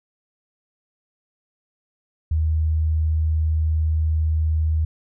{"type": "tone", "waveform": "sine", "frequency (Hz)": 78.7, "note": "D#2", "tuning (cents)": 20, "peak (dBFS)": -17, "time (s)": [2.31, 4.85], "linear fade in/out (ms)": 5, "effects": []}